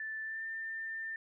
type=tone with pitch glide; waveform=sine; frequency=1760 to 1793.9 Hz; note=A6 to A6; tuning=0 to +33 cents; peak=-37 dBFS; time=0-1.16 s; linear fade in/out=2 ms; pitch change=+33 cents; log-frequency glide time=0.23-0.44 s; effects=none